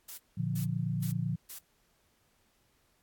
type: noise bursts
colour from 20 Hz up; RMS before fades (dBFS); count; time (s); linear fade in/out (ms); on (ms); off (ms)
blue; -43; 4; 0.08-1.59; 10; 100; 370
type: chord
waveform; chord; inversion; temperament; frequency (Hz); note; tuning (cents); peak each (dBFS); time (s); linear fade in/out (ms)
sine; Bb major; none; equal; 116.54 / 146.83 / 174.61; Bb2 / D3 / F3; 0 / 0 / 0; -34; 0.37-1.36; 10
effects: pink hiss -71 dBFS RMS until 3.02 s + AAC 64 kbps